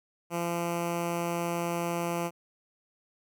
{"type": "tone with notch filter", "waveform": "10% pulse", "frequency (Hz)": 171.1, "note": "F3", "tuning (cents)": -35, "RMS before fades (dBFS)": -31, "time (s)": [0.3, 2.31], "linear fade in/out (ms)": 50, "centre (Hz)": 4000, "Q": 1.6, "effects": []}